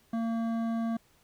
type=tone with hard clipping; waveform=sine; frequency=228.3 Hz; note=A#3; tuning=36 cents flat; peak=-30 dBFS; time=0.13-0.97 s; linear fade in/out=5 ms; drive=11 dB; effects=pink hiss -65 dBFS RMS until 1.23 s